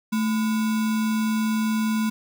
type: tone with sample-and-hold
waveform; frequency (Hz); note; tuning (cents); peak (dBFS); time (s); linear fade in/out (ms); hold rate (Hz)
sine; 219.1; A3; -7; -20; 0.12-2.1; 10; 1225
effects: none